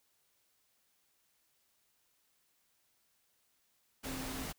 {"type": "tone in noise", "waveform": "sine", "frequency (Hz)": 261.6, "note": "C4", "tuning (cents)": 0, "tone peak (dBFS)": -43, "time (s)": [4.05, 4.46], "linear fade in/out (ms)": 20, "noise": "pink", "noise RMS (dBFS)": -42, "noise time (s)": [4.03, 4.53], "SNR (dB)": -4, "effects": ["white hiss -75 dBFS RMS until 4.58 s"]}